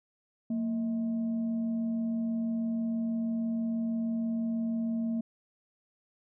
sine tone with frequency modulation, 229.1 Hz, A#3, 30 cents flat, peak -28 dBFS, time 0.5-5.21 s, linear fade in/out 5 ms, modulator 412 Hz, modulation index 0.26, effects none

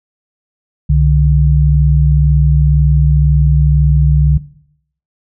sine tone pair together, 65.7 / 147.67 Hz, C2 / D3, +8 / +10 cents, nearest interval octave + major second, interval 1402 cents, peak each -10 dBFS, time 0.89-4.38 s, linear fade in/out 10 ms, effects noise-tail reverb RT60 0.7 s tail -17 dB re dry

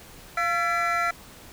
triangle tone cluster, 695 / 1351 / 1711 / 1991 / 2338 Hz, F5 / E6 / A6 / B6 / D7, -9 / +42 / -49 / +14 / -8 cents, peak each -27 / -23 / -32 / -28 / -32 dBFS, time 0.37-1.11 s, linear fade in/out 5 ms, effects pink hiss -47 dBFS RMS until 1.52 s

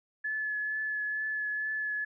sine tone with vibrato, 1718 Hz, A6, 42 cents flat, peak -30 dBFS, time 0.24-2.05 s, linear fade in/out 10 ms, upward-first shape triangle, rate 2.2 Hz, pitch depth 18 cents each way, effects none

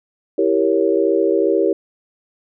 sine chord, E diminished seventh, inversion none, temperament equal, 329.6 / 392 / 466.2 / 554.4 Hz, E4 / G4 / Bb4 / Db5, 0 / 0 / 0 / 0 cents, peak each -19 / -17 / -19 / -21 dBFS, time 0.38-1.73 s, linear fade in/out 5 ms, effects none

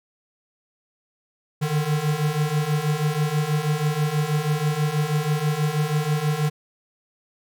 square beating tone pair, 146.83 / 153.03 Hz, D3 / D#3, 0 / -28 cents, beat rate 6.2 Hz, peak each -26 / -23 dBFS, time 1.61-6.5 s, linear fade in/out 20 ms, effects none

